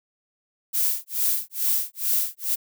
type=noise with tremolo; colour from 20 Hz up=violet; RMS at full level=-21 dBFS; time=0.73-2.56 s; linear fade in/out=20 ms; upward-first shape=sine; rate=2.3 Hz; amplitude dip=100%; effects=none